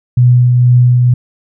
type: tone with tremolo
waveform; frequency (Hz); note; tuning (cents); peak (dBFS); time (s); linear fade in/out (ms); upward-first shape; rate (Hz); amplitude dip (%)
sine; 123.47; B2; 0; -3; 0.17-1.14; 5; triangle; 2.1; 30
effects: none